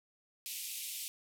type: band-pass noise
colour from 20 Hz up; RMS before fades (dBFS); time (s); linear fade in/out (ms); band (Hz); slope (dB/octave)
white; -42; 0.46-1.08; 0; 2300 to 15000; 48
effects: none